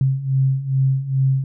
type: beating tone pair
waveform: sine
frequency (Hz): 132.3 / 134.7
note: C3 / C#3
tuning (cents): +20 / -49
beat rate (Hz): 2.4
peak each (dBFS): -21 / -17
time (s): 0.01-1.44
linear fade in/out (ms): 2
effects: none